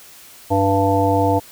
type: harmonic tone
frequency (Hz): 98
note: G2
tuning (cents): 0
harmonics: 1 / 3 / 5 / 7 / 9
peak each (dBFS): -20 / -20 / -20 / -20 / -20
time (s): 0.5-1.4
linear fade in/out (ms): 20
effects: white hiss -43 dBFS RMS until 1.51 s